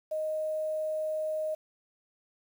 sine tone with quantisation, 622.3 Hz, D#5, in tune, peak -29 dBFS, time 0.11-1.55 s, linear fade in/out 10 ms, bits 9, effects none

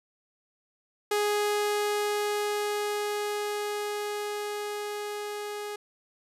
sawtooth tone with level ramp, 415.3 Hz, G#4, in tune, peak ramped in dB -20 to -30 dBFS, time 1.11-5.76 s, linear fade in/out 5 ms, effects resampled to 32000 Hz

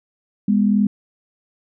sine tone pair together, 204.4 / 245.8 Hz, G#3 / B3, -27 / -8 cents, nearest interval minor third, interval 319 cents, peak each -14 / -20 dBFS, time 0.48-0.87 s, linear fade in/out 5 ms, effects none

